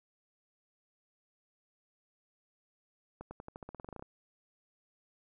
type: accelerating click train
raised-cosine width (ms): 1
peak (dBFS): -30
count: 15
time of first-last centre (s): 3.21-4.024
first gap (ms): 100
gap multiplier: 0.91
effects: none